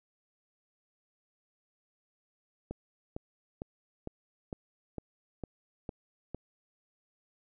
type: click train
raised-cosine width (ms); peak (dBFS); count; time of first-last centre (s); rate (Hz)
2; -24; 9; 2.71-6.346; 2.2
effects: none